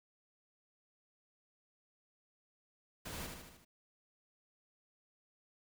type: noise with echo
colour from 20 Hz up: pink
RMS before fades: -45 dBFS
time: 3.05-3.27 s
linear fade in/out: 10 ms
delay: 76 ms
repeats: 5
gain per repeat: -4 dB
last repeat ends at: 3.65 s
effects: none